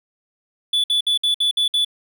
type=tone bursts; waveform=triangle; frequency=3457 Hz; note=A7; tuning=31 cents flat; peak=-14 dBFS; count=7; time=0.73-1.848 s; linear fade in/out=5 ms; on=110 ms; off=58 ms; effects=none